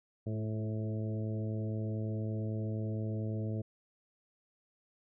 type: harmonic tone with a mistuned harmonic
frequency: 108.8 Hz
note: A2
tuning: 19 cents flat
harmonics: 1 / 2 / 3 / 4 / 5 / 6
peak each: -34 / -40 / -44 / -46 / -48 / -50 dBFS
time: 0.26-3.62 s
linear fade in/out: 10 ms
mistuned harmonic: 3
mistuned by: +21 cents
effects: none